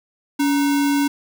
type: tone with sample-and-hold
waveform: sine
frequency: 283.5 Hz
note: C#4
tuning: 39 cents sharp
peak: -15 dBFS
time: 0.39-1.08 s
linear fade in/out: 10 ms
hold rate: 1225 Hz
effects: none